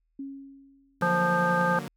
sine tone with exponential decay, 274.4 Hz, C#4, 17 cents flat, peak -32 dBFS, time 0.19-1.16 s, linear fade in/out 5 ms, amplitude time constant 210 ms
sawtooth chord, D augmented, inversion none, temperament equal, 146.83 / 185 / 233.1 Hz, D3 / F#3 / A#3, 0 / 0 / 0 cents, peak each -35 dBFS, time 1.01-1.88 s, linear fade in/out 2 ms
harmonic tone, 174.61 Hz, F3, in tune, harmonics 1 / 3 / 5 / 7 / 9, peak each -28 / -28 / -28 / -28 / -28 dBFS, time 1.02-1.79 s, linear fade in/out 2 ms
effects added 40 Hz sine -70 dBFS peak until 1.96 s

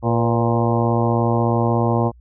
harmonic tone with a mistuned harmonic, 116.54 Hz, A#2, in tune, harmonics 1 / 2 / 3 / 4 / 5 / 6 / 7 / 8 / 9, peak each -19 / -22 / -24 / -25 / -26 / -27 / -27 / -28 / -29 dBFS, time 0.02-2.12 s, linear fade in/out 50 ms, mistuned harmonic 4, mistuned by +51 cents, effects added 60 Hz sine -44 dBFS peak until 2.2 s

